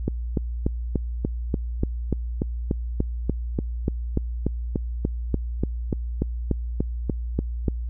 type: click train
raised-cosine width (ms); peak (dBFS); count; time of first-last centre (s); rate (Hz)
3; -9; 27; 0.08-7.682; 3.42
effects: added 59 Hz sine -26 dBFS peak until 7.89 s